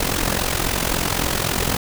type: noise with amplitude modulation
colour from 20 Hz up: pink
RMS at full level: -18 dBFS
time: 0-1.77 s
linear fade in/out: 5 ms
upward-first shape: sine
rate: 43.7 Hz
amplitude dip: 75%
effects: none